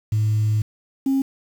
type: tone pair in turn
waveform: sine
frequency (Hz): 107.5 / 270.1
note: A2 / C#4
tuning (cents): -40 / -45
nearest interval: octave + major third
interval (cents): 1595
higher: second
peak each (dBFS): -15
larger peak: neither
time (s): 0.12-0.62 / 1.06-1.22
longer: first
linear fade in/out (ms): 5
effects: tanh soft clip ceiling -14 dBFS + 7-bit